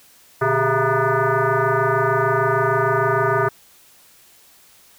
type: tone with frequency modulation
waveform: sine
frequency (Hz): 415.3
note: G#4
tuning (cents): 0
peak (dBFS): -15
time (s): 0.41-3.49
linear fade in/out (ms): 10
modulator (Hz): 268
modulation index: 4.3
effects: white hiss -51 dBFS RMS until 4.98 s